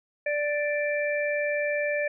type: harmonic tone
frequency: 587.3 Hz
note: D5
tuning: in tune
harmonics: 1 / 3 / 4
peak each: -26 / -31 / -32 dBFS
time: 0.26-2.08 s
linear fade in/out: 5 ms
effects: none